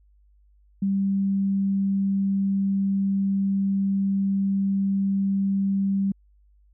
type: tone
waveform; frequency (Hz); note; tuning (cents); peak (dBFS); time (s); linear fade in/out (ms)
sine; 196; G3; 0; -20; 0.82-6.12; 5
effects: added 50 Hz sine -55 dBFS peak until 6.73 s